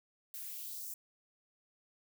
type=noise with high-pass filter sweep; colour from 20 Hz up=violet; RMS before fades=-44 dBFS; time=0.34-0.94 s; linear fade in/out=2 ms; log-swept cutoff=1300 to 7000 Hz; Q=1.6; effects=none

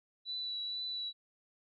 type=tone with vibrato; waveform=sine; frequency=3951 Hz; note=B7; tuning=in tune; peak=-36 dBFS; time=0.25-1.13 s; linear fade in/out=50 ms; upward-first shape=triangle; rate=2.1 Hz; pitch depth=19 cents each way; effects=none

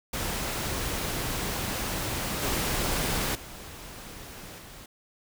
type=noise with level steps; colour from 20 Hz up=pink; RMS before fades=-31 / -28 / -43 / -46 dBFS; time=0.13-4.86 s; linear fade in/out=5 ms; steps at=2.42 / 3.35 / 4.58 s; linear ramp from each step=2 ms; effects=none

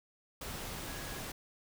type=tone in noise; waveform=sine; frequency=1661.2 Hz; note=G#6; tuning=in tune; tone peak=-51 dBFS; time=0.87-1.19 s; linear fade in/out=5 ms; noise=pink; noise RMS=-42 dBFS; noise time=0.41-1.32 s; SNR=-12 dB; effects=none

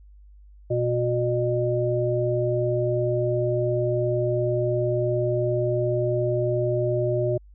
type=harmonic tone; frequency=121.4 Hz; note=B2; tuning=29 cents flat; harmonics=1 / 3 / 5; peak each=-25 / -25 / -25 dBFS; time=0.7-7.38 s; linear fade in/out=10 ms; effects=added 50 Hz sine -46 dBFS peak until 7.54 s

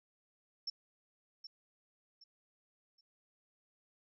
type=tone with echo; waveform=sine; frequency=5400 Hz; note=E8; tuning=41 cents sharp; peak=-36 dBFS; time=0.67-0.7 s; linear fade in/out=5 ms; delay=770 ms; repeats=3; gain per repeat=-10 dB; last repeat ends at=3.01 s; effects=none

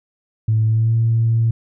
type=tone with pitch glide; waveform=sine; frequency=110 to 114.21 Hz; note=A2 to A#2; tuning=0 to -35 cents; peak=-12 dBFS; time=0.48-1.51 s; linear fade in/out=5 ms; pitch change=+65 cents; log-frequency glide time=0.66-0.95 s; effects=tanh soft clip ceiling -8 dBFS

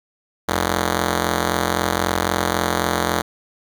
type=ring-modulated tone; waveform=5% pulse; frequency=130.81 Hz; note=C3; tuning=in tune; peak=-4 dBFS; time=0.48-3.22 s; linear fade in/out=10 ms; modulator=43.5 Hz; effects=none

